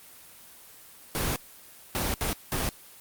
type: noise bursts at uneven times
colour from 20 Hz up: pink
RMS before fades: -28 dBFS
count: 4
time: 1.15-1.36 / 1.95-2.14 / 2.21-2.33 / 2.52-2.69 s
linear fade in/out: 0 ms
effects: white hiss -50 dBFS RMS until 3 s + Opus 24 kbps